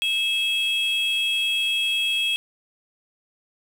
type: tone pair together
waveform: triangle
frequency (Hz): 2614 / 3284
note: E7 / G#7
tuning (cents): -15 / -20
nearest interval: major third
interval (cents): 395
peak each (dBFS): -23 / -21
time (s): 0.02-2.36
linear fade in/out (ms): 0
effects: 7-bit